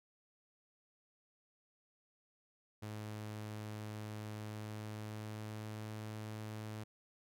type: tone with pitch glide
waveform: sawtooth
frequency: 106.7 to 108.06 Hz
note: G#2 to A2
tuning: +47 to -31 cents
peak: -39 dBFS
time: 2.82-6.84 s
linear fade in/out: 10 ms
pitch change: +22 cents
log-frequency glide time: 4.37-5.97 s
effects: none